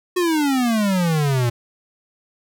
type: exponential sweep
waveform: square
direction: down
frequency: 368.2 to 116.54 Hz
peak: -17 dBFS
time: 0.16-1.5 s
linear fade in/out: 10 ms
effects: none